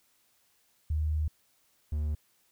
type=tone pair in turn; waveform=sine / triangle; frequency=77 / 75.15 Hz; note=D#2 / D2; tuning=-17 / +40 cents; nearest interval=unison; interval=43 cents; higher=first; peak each=-26 dBFS; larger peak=neither; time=0.9-1.28 / 1.92-2.15 s; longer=first; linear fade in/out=5 ms; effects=white hiss -69 dBFS RMS until 2.51 s